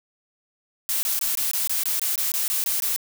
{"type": "noise bursts", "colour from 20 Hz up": "blue", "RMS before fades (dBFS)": -24, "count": 13, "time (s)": [0.89, 2.962], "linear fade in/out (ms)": 0, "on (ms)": 140, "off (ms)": 21, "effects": []}